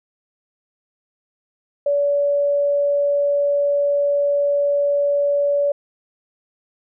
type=tone; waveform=sine; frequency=572 Hz; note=D5; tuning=46 cents flat; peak=-15 dBFS; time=1.86-5.72 s; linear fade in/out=5 ms; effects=none